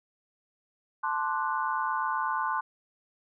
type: chord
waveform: sine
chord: D dominant seventh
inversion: second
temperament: equal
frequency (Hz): 880 / 1046.5 / 1174.7 / 1480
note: A5 / C6 / D6 / F#6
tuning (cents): 0 / 0 / 0 / 0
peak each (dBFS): -32 / -30 / -35 / -34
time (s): 1.03-2.61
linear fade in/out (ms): 10
effects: none